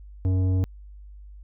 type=tone with tanh clipping; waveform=sine; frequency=93.1 Hz; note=F#2; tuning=11 cents sharp; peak=-21 dBFS; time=0.25-0.64 s; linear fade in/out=0 ms; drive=11 dB; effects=added 50 Hz sine -41 dBFS peak until 1.43 s